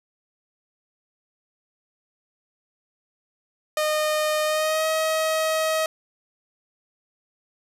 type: tone with pitch glide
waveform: sawtooth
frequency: 613 to 634.3 Hz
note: D#5 to D#5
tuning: -26 to +33 cents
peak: -17 dBFS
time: 3.77-5.86 s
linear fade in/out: 2 ms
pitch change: +59 cents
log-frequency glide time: 4.44-4.86 s
effects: resampled to 32000 Hz + 9-bit